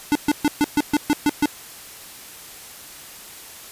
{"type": "tone bursts", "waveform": "square", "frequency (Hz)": 294.5, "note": "D4", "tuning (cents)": 5, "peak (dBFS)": -15, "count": 9, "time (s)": [0.12, 1.457], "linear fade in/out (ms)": 0, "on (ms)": 33, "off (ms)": 130, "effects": ["white hiss -40 dBFS RMS until 3.71 s", "resampled to 32000 Hz"]}